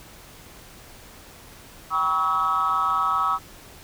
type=tone cluster; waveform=sine; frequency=777 / 968 / 1121 / 1288 Hz; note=G5 / B5 / C#6 / E6; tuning=-16 / -35 / +19 / -41 cents; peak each=-30 / -28 / -24 / -21 dBFS; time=1.9-3.39 s; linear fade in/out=50 ms; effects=tanh soft clip ceiling -13 dBFS + pink hiss -46 dBFS RMS until 3.83 s